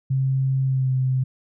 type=tone with pitch glide; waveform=sine; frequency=133.3 to 130.03 Hz; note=C3 to C3; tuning=+33 to -10 cents; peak=-18 dBFS; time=0.1-1.24 s; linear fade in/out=10 ms; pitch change=-43 cents; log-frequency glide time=0.64-0.92 s; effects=none